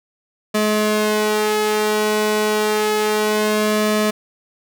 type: tone with flanger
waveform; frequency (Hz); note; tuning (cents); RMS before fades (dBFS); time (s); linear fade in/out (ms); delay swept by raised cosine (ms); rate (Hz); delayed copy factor
sawtooth; 212.8; G#3; +42; -18; 0.54-4.11; 10; 1.7 to 2.67; 0.29; +0.75
effects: none